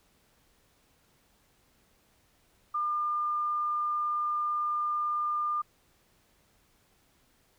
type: tone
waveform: sine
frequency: 1203 Hz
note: D6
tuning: 41 cents sharp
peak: -27 dBFS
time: 2.74-5.62 s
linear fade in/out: 10 ms
effects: pink hiss -67 dBFS RMS until 7.58 s